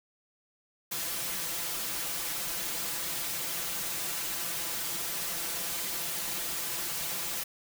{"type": "noise with comb filter", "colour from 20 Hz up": "white", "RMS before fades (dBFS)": -34, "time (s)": [0.91, 7.44], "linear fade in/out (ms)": 10, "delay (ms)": 5.9, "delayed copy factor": 0.8, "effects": []}